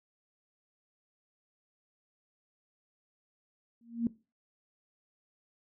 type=tone with exponential growth; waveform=sine; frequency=233.1 Hz; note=A#3; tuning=in tune; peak=-23 dBFS; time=3.81-4.07 s; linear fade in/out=2 ms; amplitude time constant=56 ms; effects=noise-tail reverb RT60 0.3 s tail -19 dB re dry

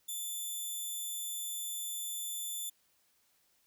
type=tone; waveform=5% pulse; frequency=3520 Hz; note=A7; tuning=in tune; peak=-29 dBFS; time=0.08-2.7 s; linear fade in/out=10 ms; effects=white hiss -72 dBFS RMS until 3.66 s

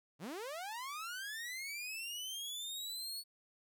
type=linear sweep; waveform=sawtooth; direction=up; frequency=126.8 to 4435 Hz; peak=-38 dBFS; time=0.19-3.24 s; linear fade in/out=50 ms; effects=13-bit

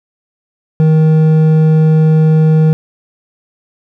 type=tone with hard clipping; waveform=triangle; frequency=157.3 Hz; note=D#3; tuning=19 cents sharp; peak=-7 dBFS; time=0.8-2.73 s; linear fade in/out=0 ms; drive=10 dB; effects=none

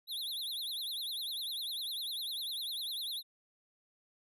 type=tone with vibrato; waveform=square; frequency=3729 Hz; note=A#7; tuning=in tune; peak=-37 dBFS; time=0.07-3.23 s; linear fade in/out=50 ms; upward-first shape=triangle; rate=10 Hz; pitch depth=240 cents each way; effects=none

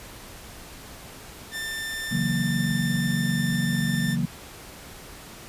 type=tone; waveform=sawtooth; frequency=1786 Hz; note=A6; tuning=25 cents sharp; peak=-26 dBFS; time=1.51-4.17 s; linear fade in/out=50 ms
type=chord; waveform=sine; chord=F# dominant seventh; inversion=second; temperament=equal; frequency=138.59 / 164.81 / 185 / 233.1 Hz; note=C#3 / E3 / F#3 / A#3; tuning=0 / 0 / 0 / 0 cents; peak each=-28 dBFS; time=2.11-4.26 s; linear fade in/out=10 ms
effects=pink hiss -43 dBFS RMS until 5.48 s + resampled to 32000 Hz

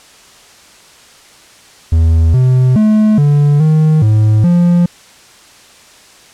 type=tone with pitch steps; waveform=triangle; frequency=81.4 / 128 / 214.7 / 145.3 / 155.8 / 107.7 / 174.4 Hz; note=E2 / C3 / A3 / D3 / D#3 / A2 / F3; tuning=-21 / -38 / -42 / -18 / +3 / -37 / -2 cents; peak=-4 dBFS; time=1.92-4.86 s; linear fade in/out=5 ms; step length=420 ms; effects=white hiss -41 dBFS RMS until 6.33 s + low-pass 8000 Hz 12 dB/octave

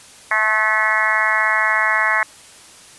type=harmonic tone with a mistuned harmonic; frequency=216.4 Hz; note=A3; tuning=29 cents flat; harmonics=3 / 4 / 5 / 6 / 7 / 8 / 9 / 10; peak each=-28 / -25 / -22 / -26 / -24 / -20 / -20 / -23 dBFS; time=0.31-2.23 s; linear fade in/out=2 ms; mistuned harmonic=3; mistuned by=+16 cents; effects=white hiss -43 dBFS RMS until 2.98 s + resampled to 24000 Hz

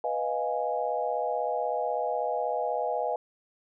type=chord; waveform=sine; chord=F half-diminished seventh; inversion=second; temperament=equal; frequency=493.9 / 622.3 / 698.5 / 830.6 Hz; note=Cb5 / Eb5 / F5 / Ab5; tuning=0 / 0 / 0 / 0 cents; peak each=-32 dBFS; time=0.04-3.16 s; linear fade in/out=2 ms; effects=none

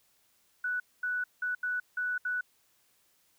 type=tone bursts at uneven times; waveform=sine; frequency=1481 Hz; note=F#6; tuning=1 cent sharp; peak=-29 dBFS; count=6; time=0.64-0.8 / 1.03-1.24 / 1.42-1.55 / 1.63-1.8 / 1.97-2.18 / 2.25-2.41 s; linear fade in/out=5 ms; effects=white hiss -69 dBFS RMS until 3.38 s

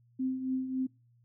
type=tone with tremolo; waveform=sine; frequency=260 Hz; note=C4; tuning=11 cents flat; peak=-27 dBFS; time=0.19-0.87 s; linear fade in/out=10 ms; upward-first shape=triangle; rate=3.6 Hz; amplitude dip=65%; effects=noise-tail reverb RT60 0.3 s tail -25 dB re dry + added 119 Hz sine -62 dBFS peak until 1.24 s

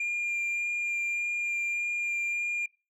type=tone with vibrato; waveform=sine; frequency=2400 Hz; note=D7; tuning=37 cents sharp; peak=-25 dBFS; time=0-2.66 s; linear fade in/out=5 ms; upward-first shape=sine; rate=1.7 Hz; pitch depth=9 cents each way; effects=noise-tail reverb RT60 0.3 s tail -24 dB re dry + tanh soft clip ceiling -27 dBFS

